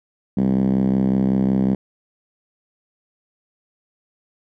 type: tone with band-pass filter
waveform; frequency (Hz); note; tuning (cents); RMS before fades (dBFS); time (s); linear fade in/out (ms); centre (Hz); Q
5% pulse; 65.41; C2; 0; -18; 0.37-1.75; 5; 200; 3.6
effects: none